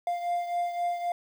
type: beating tone pair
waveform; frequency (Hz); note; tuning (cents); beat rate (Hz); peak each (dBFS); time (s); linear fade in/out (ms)
triangle; 698.5 / 702.3; F5 / F5; 0 / +10; 3.8; -26 / -33; 0.07-1.12; 2
effects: 9-bit